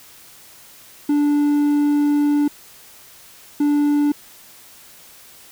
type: tone bursts at uneven times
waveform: triangle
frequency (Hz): 292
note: D4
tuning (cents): -10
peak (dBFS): -12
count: 2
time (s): 1.09-2.48 / 3.6-4.12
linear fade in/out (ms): 5
effects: white hiss -45 dBFS RMS until 5.51 s